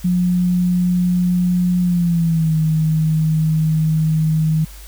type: tone with pitch glide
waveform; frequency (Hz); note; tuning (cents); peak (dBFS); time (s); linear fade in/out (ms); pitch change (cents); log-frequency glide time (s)
sine; 178.9 to 157.55; F3 to D#3; +42 to +22; -13; 0.04-4.65; 10; -220; 1.83-2.55
effects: added 50 Hz sine -35 dBFS peak until 4.87 s + white hiss -42 dBFS RMS until 4.87 s